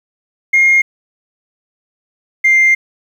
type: tone pair in turn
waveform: sine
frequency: 2134 / 2101 Hz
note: C7 / C7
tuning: +34 / +7 cents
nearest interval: unison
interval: 27 cents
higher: first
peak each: -5 dBFS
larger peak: neither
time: 0.53-0.82 / 2.44-2.75 s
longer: second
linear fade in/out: 10 ms
effects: tanh soft clip ceiling -4 dBFS + 7-bit